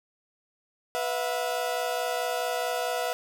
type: chord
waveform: 35% pulse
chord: B suspended fourth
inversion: none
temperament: equal with one note detuned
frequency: 493.9 / 659.3 / 723.9 Hz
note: B4 / E5 / F#5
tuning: 0 / 0 / -38 cents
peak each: -30 dBFS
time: 0.95-3.13 s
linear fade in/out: 0 ms
effects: none